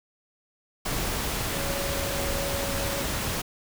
sine tone in noise, 557 Hz, C#5, 8 cents sharp, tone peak -33 dBFS, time 1.53-3.03 s, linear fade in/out 10 ms, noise pink, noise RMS -29 dBFS, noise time 0.85-3.42 s, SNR -7 dB, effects none

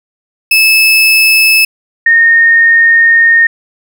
35% pulse / sine tone pair in turn, 2610 / 1840.4 Hz, E7 / A#6, -18 / -23 cents, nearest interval tritone, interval 605 cents, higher first, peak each -3 dBFS, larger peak neither, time 0.51-1.65 / 2.06-3.47 s, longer second, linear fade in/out 5 ms, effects none

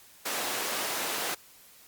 pink high-pass noise, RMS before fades -32 dBFS, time 0.25-1.35 s, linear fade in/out 10 ms, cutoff 450 Hz, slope 12 dB/octave, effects white hiss -55 dBFS RMS until 1.87 s + Opus 48 kbps

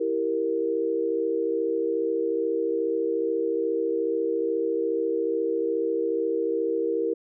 sine chord, E diminished, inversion none, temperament equal, 329.6 / 392 / 466.2 Hz, E4 / G4 / Bb4, 0 / 0 / 0 cents, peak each -29 / -29 / -25 dBFS, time 0-7.14 s, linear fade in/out 10 ms, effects none

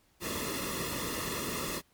pink noise with comb filter, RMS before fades -35 dBFS, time 0.2-1.82 s, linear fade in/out 50 ms, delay 1.3 ms, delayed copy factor -0.8, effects pink hiss -68 dBFS RMS until 1.93 s + MP3 96 kbps

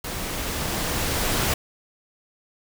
pink noise with level ramp, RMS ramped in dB -31 to -22 dBFS, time 0.04-1.54 s, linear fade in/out 5 ms, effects none

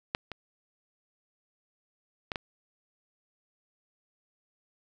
clicks, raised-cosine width 0.3 ms, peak -11 / -22 / -16 / -16 dBFS, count 4, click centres 0.149 / 0.317 / 2.318 / 2.358 s, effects none

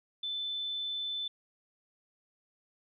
sine tone, 3520 Hz, A7, in tune, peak -33 dBFS, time 0.23-1.28 s, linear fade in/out 5 ms, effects none

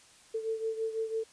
sine beating tone pair, 444 / 450 Hz, A4 / A4, +16 / +39 cents, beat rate 6 Hz, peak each -32 / -37 dBFS, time 0.34-1.24 s, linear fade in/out 10 ms, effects white hiss -58 dBFS RMS until 1.32 s + resampled to 22050 Hz

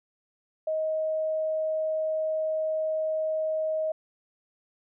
sine tone, 629 Hz, D#5, 19 cents sharp, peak -25 dBFS, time 0.67-3.92 s, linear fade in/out 5 ms, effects none

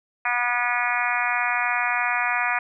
harmonic tone, 243 Hz, B3, 28 cents flat, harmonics 3 / 4 / 5 / 6 / 7 / 8 / 9 / 10, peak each -29 / -29 / -29 / -29 / -29 / -29 / -29 / -29 dBFS, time 0.25-2.59 s, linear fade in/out 5 ms, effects none

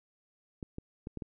clicks, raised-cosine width 3 ms, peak -26 dBFS, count 5, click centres 0.628 / 0.784 / 1.071 / 1.173 / 1.222 s, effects none

